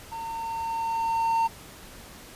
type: tone with level ramp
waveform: triangle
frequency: 910 Hz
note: A#5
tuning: 42 cents flat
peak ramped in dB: -31 to -18 dBFS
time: 0.11-1.48 s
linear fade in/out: 20 ms
effects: pink hiss -46 dBFS RMS until 2.35 s + resampled to 32000 Hz